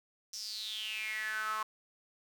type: tone with high-pass filter sweep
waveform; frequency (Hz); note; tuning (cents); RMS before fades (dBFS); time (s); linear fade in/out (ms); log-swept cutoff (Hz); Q
sawtooth; 216.4; A3; -29; -38; 0.33-1.63; 5; 5700 to 1100; 8.8
effects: 11-bit